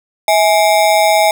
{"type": "ring-modulated tone", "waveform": "square", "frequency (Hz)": 740, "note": "F#5", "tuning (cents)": 0, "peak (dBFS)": -6, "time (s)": [0.28, 1.31], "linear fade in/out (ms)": 2, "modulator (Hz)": 92.1, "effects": []}